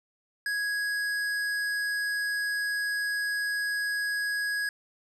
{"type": "tone with hard clipping", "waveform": "sine", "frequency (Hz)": 1661.2, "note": "G#6", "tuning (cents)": 0, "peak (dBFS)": -29, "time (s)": [0.46, 4.69], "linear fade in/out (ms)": 2, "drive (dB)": 12, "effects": []}